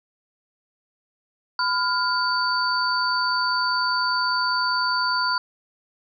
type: tone cluster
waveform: sine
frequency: 1005 / 1409 / 4565 Hz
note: B5 / F6 / D8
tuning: +30 / +15 / -50 cents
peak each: -24 / -24 / -25 dBFS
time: 1.59-5.38 s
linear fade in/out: 2 ms
effects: none